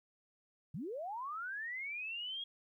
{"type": "linear sweep", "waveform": "sine", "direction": "up", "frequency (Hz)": [123.47, 3309], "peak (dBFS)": -39, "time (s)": [0.74, 2.44], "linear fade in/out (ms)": 5, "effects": ["13-bit"]}